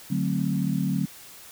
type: chord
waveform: sine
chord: D dominant seventh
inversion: none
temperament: equal with one note detuned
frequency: 146.83 / 185 / 220 / 263.9 Hz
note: D3 / F#3 / A3 / C4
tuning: 0 / 0 / 0 / +15 cents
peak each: -28 / -26 / -30 / -30 dBFS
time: 0.1-1.06 s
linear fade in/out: 10 ms
effects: white hiss -46 dBFS RMS until 1.51 s